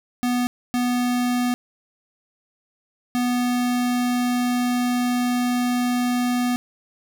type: tone bursts at uneven times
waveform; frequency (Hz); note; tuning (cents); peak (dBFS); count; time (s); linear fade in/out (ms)
square; 245.9; B3; -7; -20; 3; 0.23-0.47 / 0.74-1.54 / 3.15-6.56; 0
effects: none